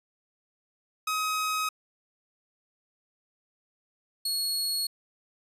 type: tone pair in turn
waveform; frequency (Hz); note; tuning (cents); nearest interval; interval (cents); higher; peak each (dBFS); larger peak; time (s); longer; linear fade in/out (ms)
sawtooth; 1266 / 4335; D#6 / C#8; +30 / -39; octave + major sixth; 2131; second; -23 / -24; first; 1.07-1.69 / 4.25-4.87; neither; 5
effects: resampled to 32000 Hz